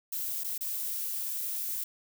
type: noise with dropouts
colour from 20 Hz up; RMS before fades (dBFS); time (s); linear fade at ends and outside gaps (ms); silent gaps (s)
violet; -34; 0.12-1.84; 5; 0.437-0.443 / 0.58-0.608
effects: none